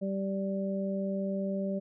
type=harmonic tone; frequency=194.9 Hz; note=G3; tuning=10 cents flat; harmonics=1 / 2 / 3; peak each=-31 / -39 / -35 dBFS; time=0.01-1.8 s; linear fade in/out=20 ms; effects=none